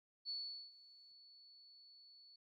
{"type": "tone with ADSR envelope", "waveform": "sine", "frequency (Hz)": 4435, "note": "C#8", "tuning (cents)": 0, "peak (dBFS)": -40, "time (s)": [0.25, 2.36], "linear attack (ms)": 42, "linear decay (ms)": 420, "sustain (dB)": -20, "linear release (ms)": 4, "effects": ["Opus 48 kbps"]}